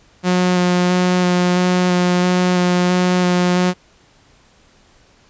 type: tone with vibrato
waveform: sawtooth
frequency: 179.9 Hz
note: F#3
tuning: 48 cents flat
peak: -9 dBFS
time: 0.23-3.74 s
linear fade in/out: 50 ms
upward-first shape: square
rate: 1.5 Hz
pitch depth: 10 cents each way
effects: pink hiss -52 dBFS RMS until 5.29 s + resampled to 16000 Hz